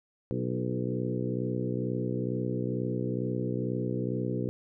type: harmonic tone with a mistuned harmonic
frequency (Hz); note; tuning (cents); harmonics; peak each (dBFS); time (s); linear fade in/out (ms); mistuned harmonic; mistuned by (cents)
62.2; B1; +13; 2 / 3 / 4 / 5 / 6 / 7 / 8; -33 / -35 / -36 / -37 / -38 / -38 / -39; 0.31-4.49; 0; 6; -26
effects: none